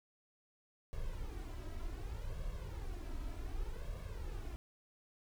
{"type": "noise with flanger", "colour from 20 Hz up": "brown", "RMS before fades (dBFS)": -42, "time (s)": [0.93, 4.56], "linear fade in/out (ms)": 0, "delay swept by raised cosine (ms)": [1.8, 3.1], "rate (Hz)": 0.66, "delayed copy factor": 0.7, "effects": []}